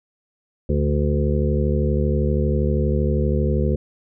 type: harmonic tone with a mistuned harmonic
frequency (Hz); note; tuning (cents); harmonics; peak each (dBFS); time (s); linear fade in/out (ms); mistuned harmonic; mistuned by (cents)
72.6; D2; -19; 1 / 2 / 3 / 5 / 6 / 7; -20 / -23 / -25 / -27 / -28 / -28; 0.69-3.76; 5; 3; +24
effects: none